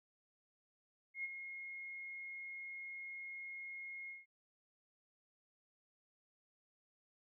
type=tone with ADSR envelope; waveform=sine; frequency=2152 Hz; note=C7; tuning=48 cents sharp; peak=-37 dBFS; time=1.14-4.26 s; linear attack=100 ms; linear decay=31 ms; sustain=-8 dB; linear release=170 ms; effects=none

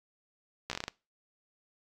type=slowing click train; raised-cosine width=0.2 ms; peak=-17 dBFS; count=8; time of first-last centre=0.7-0.881 s; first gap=14 ms; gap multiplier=1.2; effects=noise-tail reverb RT60 0.3 s tail -23 dB re dry + AAC 64 kbps

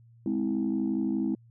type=chord; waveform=sine; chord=Ab augmented; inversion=none; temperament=just; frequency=207.7 / 259.6 / 324.5 Hz; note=Ab3 / C4 / E4; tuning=0 / -13 / -27 cents; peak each=-29 dBFS; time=0.26-1.35 s; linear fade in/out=2 ms; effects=tanh soft clip ceiling -19 dBFS + added 116 Hz sine -53 dBFS peak until 1.5 s

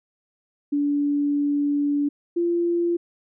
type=tone pair in turn; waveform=sine; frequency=288.4 / 343.8 Hz; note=D4 / F4; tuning=-31 / -27 cents; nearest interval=minor third; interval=304 cents; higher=second; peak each=-19 dBFS; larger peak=neither; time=0.72-2.09 / 2.36-2.97 s; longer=first; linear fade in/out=10 ms; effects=none

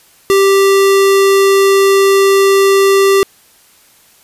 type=tone; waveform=square; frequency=392 Hz; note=G4; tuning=in tune; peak=-7 dBFS; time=0.3-3.23 s; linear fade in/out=0 ms; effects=white hiss -47 dBFS RMS until 4.23 s + resampled to 32000 Hz

